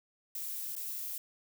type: noise with dropouts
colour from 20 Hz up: violet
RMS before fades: -39 dBFS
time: 0.35-1.18 s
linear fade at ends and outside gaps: 2 ms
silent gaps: 0.754-0.764 s
effects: none